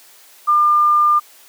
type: tone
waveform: sine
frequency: 1200 Hz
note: D6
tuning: 37 cents sharp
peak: -10 dBFS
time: 0.47-1.2 s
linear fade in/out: 20 ms
effects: white hiss -46 dBFS RMS until 1.48 s + high-pass 400 Hz 12 dB/octave